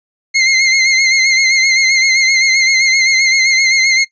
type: tone with vibrato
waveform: sawtooth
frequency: 2113 Hz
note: C7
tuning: 16 cents sharp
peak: -5 dBFS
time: 0.34-4.05 s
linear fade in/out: 20 ms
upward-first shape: sine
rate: 7.7 Hz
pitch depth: 47 cents each way
effects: noise-tail reverb RT60 0.1 s tail -20 dB re dry + resampled to 16000 Hz